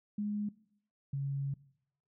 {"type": "tone pair in turn", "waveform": "sine", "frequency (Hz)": [207.7, 138.62], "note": ["G#3", "C#3"], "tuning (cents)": [0, 0], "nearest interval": "perfect fifth", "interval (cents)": 700, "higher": "first", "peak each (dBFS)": [-32, -32], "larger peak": "neither", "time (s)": [[0.18, 0.49], [1.13, 1.54]], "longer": "second", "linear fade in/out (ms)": 5, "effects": ["noise-tail reverb RT60 0.7 s tail -20 dB re dry"]}